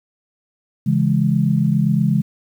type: chord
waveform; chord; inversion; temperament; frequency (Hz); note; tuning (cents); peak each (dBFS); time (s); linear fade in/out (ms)
sine; C# minor; none; just; 138.59 / 166.31 / 207.9; C#3 / E3 / G#3; 0 / +16 / +2; -18; 0.86-2.22; 10
effects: 8-bit